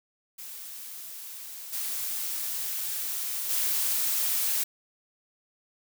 blue noise with level steps, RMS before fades -41 / -32 / -27 dBFS, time 0.38-4.64 s, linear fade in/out 10 ms, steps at 1.72 / 3.49 s, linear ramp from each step 20 ms, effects none

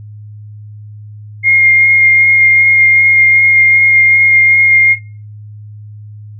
sine tone with vibrato, 2130 Hz, C7, 30 cents sharp, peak -4 dBFS, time 1.43-4.97 s, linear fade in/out 50 ms, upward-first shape sine, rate 2.6 Hz, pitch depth 10 cents each way, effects noise-tail reverb RT60 0.4 s tail -17 dB re dry + added 105 Hz sine -28 dBFS peak until 6.39 s

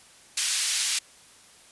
white band-pass noise, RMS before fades -26 dBFS, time 0.37-0.99 s, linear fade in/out 5 ms, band 2300 to 9200 Hz, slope 12 dB/octave, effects white hiss -53 dBFS RMS until 1.71 s + resampled to 24000 Hz

